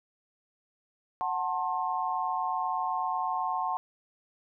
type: chord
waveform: sine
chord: F# diminished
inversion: none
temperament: just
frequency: 740 / 888 / 1065.6 Hz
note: F#5 / A5 / C6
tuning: 0 / +16 / +31 cents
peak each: -32 dBFS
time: 1.21-3.77 s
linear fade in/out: 0 ms
effects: none